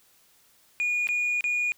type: tone with dropouts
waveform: sine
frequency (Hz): 2443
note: D#7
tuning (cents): -32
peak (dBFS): -21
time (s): 0.8-1.72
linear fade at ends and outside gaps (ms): 0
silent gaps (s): 1.071-1.089 / 1.408-1.441
effects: tanh soft clip ceiling -22 dBFS + white hiss -61 dBFS RMS until 1.77 s